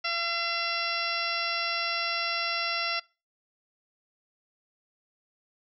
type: harmonic tone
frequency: 680 Hz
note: F5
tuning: 46 cents flat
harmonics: 1 / 2 / 3 / 4 / 5 / 6 / 7 / 8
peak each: -38 / -33 / -34 / -33 / -39 / -39 / -37 / -36 dBFS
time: 0.04-3 s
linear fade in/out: 10 ms
effects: noise-tail reverb RT60 0.3 s tail -23 dB re dry